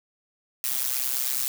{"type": "noise with amplitude modulation", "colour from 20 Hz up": "blue", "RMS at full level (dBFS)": -23, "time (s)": [0.64, 1.48], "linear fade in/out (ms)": 0, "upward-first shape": "sine", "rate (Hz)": 129, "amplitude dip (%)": 95, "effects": []}